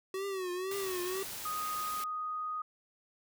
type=tone with vibrato; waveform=square; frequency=376 Hz; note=F#4; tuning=28 cents sharp; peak=-35 dBFS; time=0.14-1.23 s; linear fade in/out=2 ms; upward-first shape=triangle; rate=2 Hz; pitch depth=110 cents each way
type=noise; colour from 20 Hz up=white; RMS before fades=-42 dBFS; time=0.71-2.04 s; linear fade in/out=2 ms
type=tone; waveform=sine; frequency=1244.5 Hz; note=D#6; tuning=in tune; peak=-34 dBFS; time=1.45-2.62 s; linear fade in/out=5 ms
effects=none